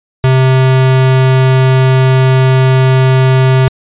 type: tone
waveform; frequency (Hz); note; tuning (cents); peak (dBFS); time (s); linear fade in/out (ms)
square; 130.81; C3; 0; -6; 0.24-3.68; 0
effects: resampled to 8000 Hz